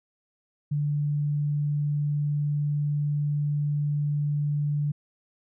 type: tone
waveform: sine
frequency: 146.7 Hz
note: D3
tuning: 2 cents flat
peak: -23 dBFS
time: 0.71-4.92 s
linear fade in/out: 10 ms
effects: none